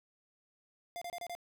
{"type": "tone bursts", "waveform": "square", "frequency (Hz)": 698.5, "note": "F5", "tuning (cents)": 0, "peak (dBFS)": -40, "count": 5, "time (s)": [0.96, 1.351], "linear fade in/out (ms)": 0, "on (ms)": 55, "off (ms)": 29, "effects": []}